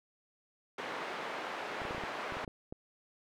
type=band-pass noise; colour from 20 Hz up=pink; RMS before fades=-40 dBFS; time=0.78-2.45 s; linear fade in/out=5 ms; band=480 to 2200 Hz; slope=12 dB/octave
type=clicks; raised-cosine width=2 ms; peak=-29 dBFS; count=11; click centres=1.818 / 1.852 / 1.909 / 1.948 / 1.981 / 2.037 / 2.323 / 2.369 / 2.443 / 2.478 / 2.725 s
effects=none